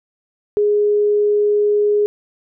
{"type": "tone", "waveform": "sine", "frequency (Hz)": 415.3, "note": "G#4", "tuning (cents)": 0, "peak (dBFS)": -12, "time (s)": [0.57, 2.06], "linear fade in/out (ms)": 0, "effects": []}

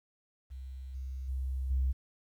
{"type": "tone with level steps", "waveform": "sine", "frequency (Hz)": 65.5, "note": "C2", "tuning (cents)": 2, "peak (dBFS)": [-40, -36, -31, -25], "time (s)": [0.5, 1.93], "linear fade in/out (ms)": 20, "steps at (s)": [0.94, 1.28, 1.7], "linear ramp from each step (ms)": 10, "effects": ["tanh soft clip ceiling -23 dBFS", "11-bit"]}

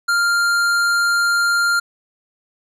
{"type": "tone with hard clipping", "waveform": "sine", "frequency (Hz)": 1396.9, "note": "F6", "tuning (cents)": 0, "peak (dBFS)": -16, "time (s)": [0.08, 1.8], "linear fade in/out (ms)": 10, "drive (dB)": 13, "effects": []}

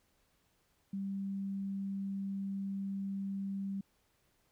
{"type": "tone", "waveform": "sine", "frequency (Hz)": 196, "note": "G3", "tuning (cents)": 0, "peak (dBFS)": -35, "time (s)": [0.93, 3.81], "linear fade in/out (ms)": 5, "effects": ["pink hiss -74 dBFS RMS until 4.51 s"]}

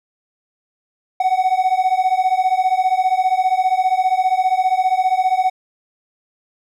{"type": "beating tone pair", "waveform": "triangle", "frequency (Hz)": [740, 755], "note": ["F#5", "F#5"], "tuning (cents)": [0, 35], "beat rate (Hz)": 15, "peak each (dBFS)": -15, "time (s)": [1.2, 5.5], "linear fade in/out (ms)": 5, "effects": []}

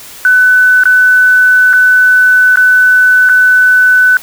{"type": "tone with dropouts", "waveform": "sine", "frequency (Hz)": 1500, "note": "F#6", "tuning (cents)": 23, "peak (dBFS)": -3, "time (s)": [0.25, 4.17], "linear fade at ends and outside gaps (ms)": 1, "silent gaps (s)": [[0.836, 0.855], [1.731, 1.735], [2.558, 2.572], [3.29, 3.295]], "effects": ["white hiss -31 dBFS RMS until 4.22 s"]}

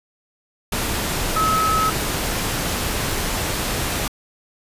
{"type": "tone in noise", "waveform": "sine", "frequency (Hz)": 1287, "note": "E6", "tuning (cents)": -42, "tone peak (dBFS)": -17, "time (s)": [1.36, 1.9], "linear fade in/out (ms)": 5, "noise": "pink", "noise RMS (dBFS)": -23, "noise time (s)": [0.72, 4.08], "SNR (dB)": 3, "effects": ["resampled to 32000 Hz"]}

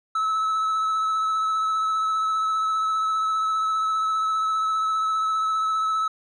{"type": "tone with vibrato", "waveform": "triangle", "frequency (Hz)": 1300, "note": "E6", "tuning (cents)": -24, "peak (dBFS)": -19, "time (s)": [0.15, 6.08], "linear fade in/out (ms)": 5, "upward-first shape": "triangle", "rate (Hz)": 15, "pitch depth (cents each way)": 23, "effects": ["resampled to 24000 Hz"]}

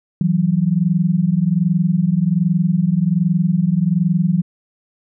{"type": "tone pair together", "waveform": "sine", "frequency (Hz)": [163.73, 185], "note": ["E3", "F#3"], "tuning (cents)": [-11, 0], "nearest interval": "major second", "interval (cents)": 211, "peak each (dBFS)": -16, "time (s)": [0.21, 4.42], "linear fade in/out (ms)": 2, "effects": []}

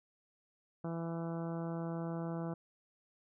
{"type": "harmonic tone", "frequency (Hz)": 166.6, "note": "E3", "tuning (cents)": 19, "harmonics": [1, 2, 3, 4, 5, 6, 7, 8, 9], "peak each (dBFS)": [-38, -43, -46, -47, -51, -54, -55, -55, -60], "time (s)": [0.84, 2.54], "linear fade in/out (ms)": 5, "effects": []}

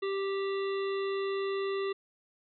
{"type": "harmonic tone with a mistuned harmonic", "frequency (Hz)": 392, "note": "G4", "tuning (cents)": 0, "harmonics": [1, 3, 5, 7, 9, 10], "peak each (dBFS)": [-30, -40, -44, -47, -49, -50], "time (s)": [0.02, 1.93], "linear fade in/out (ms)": 10, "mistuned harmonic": 10, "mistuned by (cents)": 21, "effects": []}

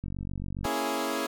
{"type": "click train", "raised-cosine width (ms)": 5, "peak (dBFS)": -23, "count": 30, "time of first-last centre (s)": [0.04, 0.653], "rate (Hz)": 47.3}
{"type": "chord", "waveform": "15% pulse", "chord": "A# half-diminished seventh", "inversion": "none", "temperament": "equal", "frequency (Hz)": [233.1, 277.2, 329.6, 415.3], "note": ["A#3", "C#4", "E4", "G#4"], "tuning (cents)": [0, 0, 0, 0], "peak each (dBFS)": [-30, -26, -27, -27], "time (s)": [0.64, 1.27], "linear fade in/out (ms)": 10}
{"effects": []}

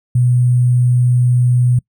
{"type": "tone with sample-and-hold", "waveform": "sine", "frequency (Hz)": 123.47, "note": "B2", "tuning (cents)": 0, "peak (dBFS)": -9, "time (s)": [0.15, 1.79], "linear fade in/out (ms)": 5, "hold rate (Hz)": 8820, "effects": ["noise-tail reverb RT60 0.1 s tail -25 dB re dry"]}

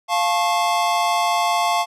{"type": "chord", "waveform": "square", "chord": "F augmented", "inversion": "none", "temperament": "just", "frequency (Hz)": [698.5, 873.1, 1091.3], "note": ["F5", "A5", "C#6"], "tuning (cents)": [0, -14, -27], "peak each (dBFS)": [-21, -23, -23], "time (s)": [0.08, 1.86], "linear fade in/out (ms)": 50, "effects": ["low-pass 10000 Hz 12 dB/octave"]}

